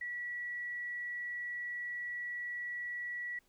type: tone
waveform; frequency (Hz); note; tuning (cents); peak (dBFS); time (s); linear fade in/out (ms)
sine; 1940; B6; -31; -37; 0.01-3.39; 5
effects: pink hiss -72 dBFS RMS until 3.48 s